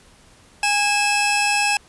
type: tone pair together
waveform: sawtooth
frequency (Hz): 822 / 2610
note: G#5 / E7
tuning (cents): -18 / -18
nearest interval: octave + minor sixth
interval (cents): 2000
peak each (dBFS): -16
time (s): 0.63-1.77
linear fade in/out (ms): 2
effects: pink hiss -51 dBFS RMS until 1.88 s + resampled to 24000 Hz